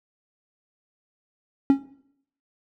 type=tone with exponential decay; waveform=triangle; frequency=274.6 Hz; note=C#4; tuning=16 cents flat; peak=-8 dBFS; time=1.7-1.84 s; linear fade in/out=1 ms; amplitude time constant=29 ms; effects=noise-tail reverb RT60 0.7 s tail -19 dB re dry